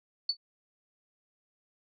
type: tone with exponential decay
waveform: sine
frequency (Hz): 4474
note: C#8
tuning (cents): +15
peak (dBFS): -22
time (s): 0.29-0.37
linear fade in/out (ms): 5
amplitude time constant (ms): 16
effects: none